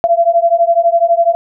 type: beating tone pair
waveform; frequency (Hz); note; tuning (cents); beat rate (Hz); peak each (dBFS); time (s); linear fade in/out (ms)
sine; 673 / 685; E5 / F5; +36 / -34; 12; -11; 0.04-1.35; 0
effects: none